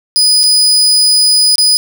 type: tone with dropouts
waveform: 35% pulse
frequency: 4970 Hz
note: D#8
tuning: 3 cents flat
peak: -5 dBFS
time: 0.16-1.77 s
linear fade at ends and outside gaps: 0 ms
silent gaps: 0.433-0.437 / 1.556-1.582 s
effects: none